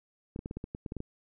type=clicks; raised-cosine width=3 ms; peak=-24 dBFS; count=11; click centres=0.361 / 0.391 / 0.459 / 0.511 / 0.57 / 0.641 / 0.749 / 0.862 / 0.921 / 0.967 / 1.004 s; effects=none